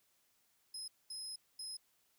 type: tone bursts at uneven times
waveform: 30% pulse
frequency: 5110 Hz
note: D#8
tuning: 45 cents sharp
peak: -39 dBFS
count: 3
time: 0.74-0.88 / 1.1-1.36 / 1.59-1.77 s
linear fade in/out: 5 ms
effects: white hiss -75 dBFS RMS until 2.18 s

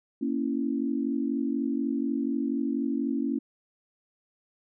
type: chord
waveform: sine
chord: A# diminished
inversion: none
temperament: equal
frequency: 233.1 / 277.2 / 329.6 Hz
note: A#3 / C#4 / E4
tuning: 0 / 0 / 0 cents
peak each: -30 / -28 / -33 dBFS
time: 0.21-3.39 s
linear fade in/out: 10 ms
effects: none

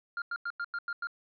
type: tone bursts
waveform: triangle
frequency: 1401 Hz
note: F6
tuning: 5 cents sharp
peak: -30 dBFS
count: 7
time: 0.17-1.071 s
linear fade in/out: 2 ms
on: 49 ms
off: 93 ms
effects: resampled to 11025 Hz

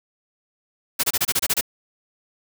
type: noise bursts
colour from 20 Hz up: white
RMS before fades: -20 dBFS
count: 9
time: 0.99-1.611 s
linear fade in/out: 10 ms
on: 45 ms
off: 27 ms
effects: none

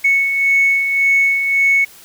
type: beating tone pair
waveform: sine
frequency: 2209 / 2210.8 Hz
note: C#7 / C#7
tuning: -7 / -5 cents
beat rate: 1.8 Hz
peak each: -20 / -11 dBFS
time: 0.04-1.85 s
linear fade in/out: 10 ms
effects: tanh soft clip ceiling -5 dBFS + white hiss -42 dBFS RMS until 2.04 s

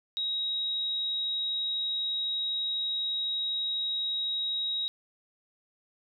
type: tone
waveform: sine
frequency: 3807 Hz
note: A#7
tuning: 36 cents sharp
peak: -28 dBFS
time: 0.17-4.88 s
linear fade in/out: 0 ms
effects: none

